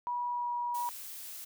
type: tone with pitch glide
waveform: sine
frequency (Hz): 970 to 962.7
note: B5 to B5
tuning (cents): -31 to -45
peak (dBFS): -31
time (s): 0.07-0.89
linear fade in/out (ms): 0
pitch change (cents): -14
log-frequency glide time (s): 0.3-0.5
type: noise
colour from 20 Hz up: blue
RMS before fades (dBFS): -44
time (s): 0.74-1.45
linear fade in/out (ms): 10
effects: none